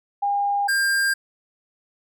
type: tone pair in turn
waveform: sine / square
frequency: 808 / 1599.3 Hz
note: G#5 / G6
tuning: -48 / +34 cents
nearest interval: octave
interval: 1182 cents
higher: second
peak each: -19 dBFS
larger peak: neither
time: 0.22-0.68 / 0.68-1.14 s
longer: neither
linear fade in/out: 10 ms
effects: none